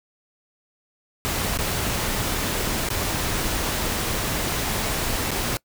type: noise with dropouts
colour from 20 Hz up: pink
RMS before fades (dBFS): -25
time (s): 1.25-5.57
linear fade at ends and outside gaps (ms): 0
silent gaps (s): 1.573-1.588 / 2.888-2.903 / 5.308-5.315
effects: noise-tail reverb RT60 0.1 s tail -24 dB re dry